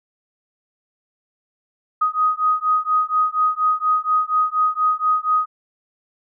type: beating tone pair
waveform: sine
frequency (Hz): 1249 / 1253.2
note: D#6 / D#6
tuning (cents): +6 / +12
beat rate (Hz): 4.2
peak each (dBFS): -19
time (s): 2.01-5.46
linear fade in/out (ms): 10
effects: none